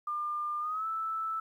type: tone with pitch glide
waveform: sine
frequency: 1200 to 1316.2 Hz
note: D6 to E6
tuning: +37 to -3 cents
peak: -31 dBFS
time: 0.07-1.4 s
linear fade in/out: 5 ms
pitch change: +160 cents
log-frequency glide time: 0.6-0.86 s
effects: 11-bit